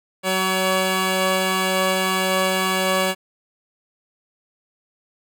10% pulse tone pair together, 187.8 / 565.2 Hz, F#3 / C#5, +26 / +34 cents, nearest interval octave + perfect fifth, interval 1908 cents, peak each -13 dBFS, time 0.23-3.15 s, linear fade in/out 50 ms, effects none

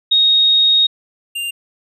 sine / square tone pair in turn, 3740 / 2793 Hz, A#7 / F7, +5 / -1 cents, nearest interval perfect fourth, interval 506 cents, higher first, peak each -9 / -21 dBFS, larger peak first, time 0.11-0.87 / 1.35-1.51 s, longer first, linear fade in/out 10 ms, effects resampled to 32000 Hz

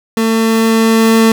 30% pulse tone with level ramp, 224.5 Hz, A3, 35 cents sharp, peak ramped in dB -8 to -3 dBFS, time 0.17-1.32 s, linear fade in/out 2 ms, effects none

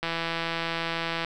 click train, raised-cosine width 0.3 ms, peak -13 dBFS, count 203, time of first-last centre 0.03-1.247 s, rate 166 Hz, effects none

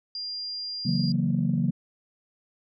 sine tone, 4800 Hz, D8, 37 cents sharp, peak -31 dBFS, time 0.15-1.12 s, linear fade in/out 2 ms
sine chord, F# dominant seventh, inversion second, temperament equal, 138.59 / 164.81 / 185 / 233.1 Hz, C#3 / E3 / F#3 / A#3, 0 / 0 / 0 / 0 cents, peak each -27 dBFS, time 0.85-1.71 s, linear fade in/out 10 ms
effects tanh soft clip ceiling -13 dBFS

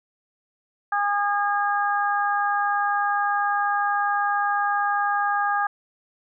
harmonic tone, 407.8 Hz, G#4, 32 cents flat, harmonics 2 / 3 / 4, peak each -23 / -25 / -26 dBFS, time 0.92-5.67 s, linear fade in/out 5 ms, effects none

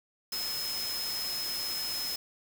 sine tone in noise, 5150 Hz, E8, 41 cents flat, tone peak -33 dBFS, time 0.32-2.16 s, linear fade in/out 5 ms, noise white, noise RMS -38 dBFS, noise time 0.32-2.16 s, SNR +2 dB, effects none

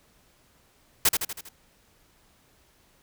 white noise with echo, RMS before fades -19 dBFS, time 1.05-1.09 s, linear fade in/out 5 ms, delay 80 ms, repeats 5, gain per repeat -5 dB, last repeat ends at 1.49 s, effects pink hiss -62 dBFS RMS until 3.02 s

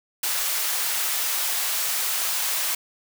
white high-pass noise, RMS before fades -25 dBFS, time 0.23-2.75 s, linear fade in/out 5 ms, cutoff 720 Hz, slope 12 dB/octave, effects none

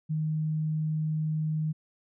sine tone, 155.56 Hz, D#3, in tune, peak -26 dBFS, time 0.09-1.73 s, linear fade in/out 20 ms, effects none

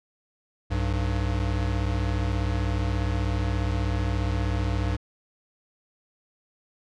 square tone pair together, 62.5 / 99.14 Hz, B1 / G2, +21 / +20 cents, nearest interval minor sixth, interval 799 cents, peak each -27 dBFS, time 0.7-4.97 s, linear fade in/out 20 ms, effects low-pass 5000 Hz 12 dB/octave

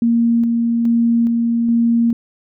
sine tone with tremolo, 233.1 Hz, A#3, in tune, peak -11 dBFS, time 0.02-2.13 s, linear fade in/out 2 ms, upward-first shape square, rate 1.2 Hz, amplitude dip 25%, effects none

